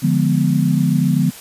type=chord; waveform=sine; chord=D diminished seventh; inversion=none; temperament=equal; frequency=146.83 / 174.61 / 207.7 / 246.9 Hz; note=D3 / F3 / Ab3 / Cb4; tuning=0 / 0 / 0 / 0 cents; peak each=-17 / -17 / -21 / -19 dBFS; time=0.02-1.31 s; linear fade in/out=20 ms; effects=white hiss -37 dBFS RMS until 1.4 s + resampled to 32000 Hz